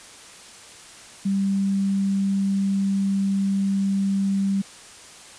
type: tone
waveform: sine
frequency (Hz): 196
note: G3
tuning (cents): 0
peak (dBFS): -19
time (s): 1.25-4.62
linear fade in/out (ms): 10
effects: white hiss -44 dBFS RMS until 5.38 s + resampled to 22050 Hz